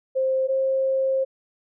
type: tone pair in turn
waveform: sine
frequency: 526 / 532.1 Hz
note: C5 / C5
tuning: +9 / +29 cents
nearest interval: unison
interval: 20 cents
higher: second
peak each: -19 dBFS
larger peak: neither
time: 0.15-0.48 / 0.48-1.25 s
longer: second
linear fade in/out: 20 ms
effects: none